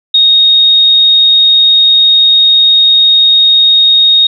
sine tone, 3729 Hz, A#7, in tune, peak -3 dBFS, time 0.14-4.27 s, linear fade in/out 5 ms, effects none

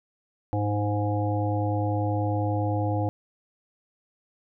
harmonic tone with a mistuned harmonic, 103.83 Hz, G#2, in tune, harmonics 1 / 3 / 5 / 7 / 8, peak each -25 / -30 / -32 / -33 / -34 dBFS, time 0.53-3.09 s, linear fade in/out 0 ms, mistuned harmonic 7, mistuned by -15 cents, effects none

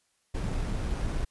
brown noise with sample-and-hold, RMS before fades -30 dBFS, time 0.34-1.25 s, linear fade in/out 10 ms, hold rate 7350 Hz, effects white hiss -72 dBFS RMS until 1.3 s + resampled to 24000 Hz

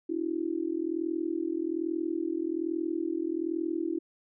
sine tone with amplitude modulation, 329.9 Hz, E4, 1 cent sharp, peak -24 dBFS, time 0.09-3.99 s, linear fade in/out 10 ms, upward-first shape sine, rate 41.2 Hz, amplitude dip 95%, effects none

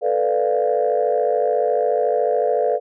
sine chord, B half-diminished seventh, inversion third, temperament equal, 440 / 493.9 / 587.3 / 698.5 Hz, A4 / B4 / D5 / F5, 0 / 0 / 0 / 0 cents, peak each -21 / -20 / -21 / -22 dBFS, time 0.01-2.8 s, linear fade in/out 50 ms, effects tanh soft clip ceiling -8 dBFS

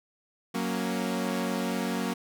sawtooth chord, F# major, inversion none, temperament equal, 185 / 233.1 / 277.2 Hz, F#3 / A#3 / C#4, 0 / 0 / 0 cents, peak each -28 / -27 / -31 dBFS, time 0.54-2.14 s, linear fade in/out 10 ms, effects none

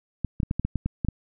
clicks, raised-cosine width 5 ms, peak -13 dBFS, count 10, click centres 0.247 / 0.402 / 0.432 / 0.511 / 0.596 / 0.65 / 0.757 / 0.86 / 1.048 / 1.086 s, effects none

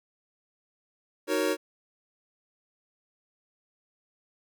square chord, D# minor seventh, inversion none, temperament equal with one note detuned, 311.1 / 373 / 466.2 / 554.4 Hz, D#4 / F#4 / A#4 / C#5, 0 / +14 / 0 / 0 cents, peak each -31 dBFS, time 1.27-1.57 s, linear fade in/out 50 ms, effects none

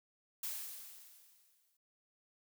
blue noise with exponential decay, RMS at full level -39 dBFS, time 0.43-1.77 s, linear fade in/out 5 ms, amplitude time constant 290 ms, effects none

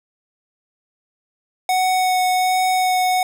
square tone with vibrato, 740 Hz, F#5, in tune, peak -16 dBFS, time 1.69-3.23 s, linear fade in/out 2 ms, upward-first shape sine, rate 1.3 Hz, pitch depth 9 cents each way, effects none

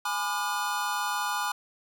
square chord, G# diminished seventh, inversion none, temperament just, 830.6 / 996.7 / 1196.1 / 1435.3 Hz, G#5 / B5 / D6 / F6, 0 / +16 / +31 / +47 cents, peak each -34 dBFS, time 0.05-1.52 s, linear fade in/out 5 ms, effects none

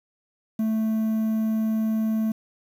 triangle tone with quantisation, 220 Hz, A3, in tune, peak -19 dBFS, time 0.59-2.32 s, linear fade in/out 5 ms, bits 8, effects none

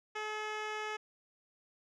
10% pulse tone with low-pass filter, 427.7 Hz, A4, 49 cents flat, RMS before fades -39 dBFS, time 0.15-0.97 s, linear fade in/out 10 ms, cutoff 4400 Hz, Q 0.81, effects none

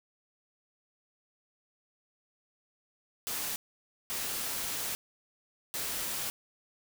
white noise bursts at uneven times, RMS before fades -35 dBFS, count 3, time 3.27-3.56 / 4.1-4.95 / 5.74-6.3 s, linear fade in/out 0 ms, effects none

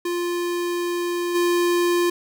square tone with level steps, 349.2 Hz, F4, in tune, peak -23 / -18 dBFS, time 0.05-2.1 s, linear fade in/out 5 ms, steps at 1.34 s, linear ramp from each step 20 ms, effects 10-bit

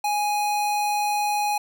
square tone, 830.6 Hz, G#5, in tune, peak -22 dBFS, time 0.04-1.58 s, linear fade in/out 5 ms, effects none

